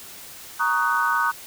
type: chord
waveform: sine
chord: D# minor seventh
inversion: second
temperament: just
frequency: 933.4 / 1120.1 / 1244.5 / 1493.4 Hz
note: A#5 / C#6 / D#6 / F#6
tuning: +2 / +18 / 0 / +16 cents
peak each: -25 / -26 / -24 / -23 dBFS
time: 0.59-1.32 s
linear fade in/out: 20 ms
effects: white hiss -41 dBFS RMS until 1.46 s